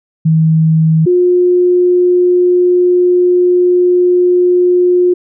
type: tone pair in turn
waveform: sine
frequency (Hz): 159.8 / 357.9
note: D#3 / F4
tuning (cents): +47 / +42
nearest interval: octave + major second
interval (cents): 1395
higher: second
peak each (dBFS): -6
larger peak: neither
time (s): 0.25-1.06 / 1.06-5.14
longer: second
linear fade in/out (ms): 10
effects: none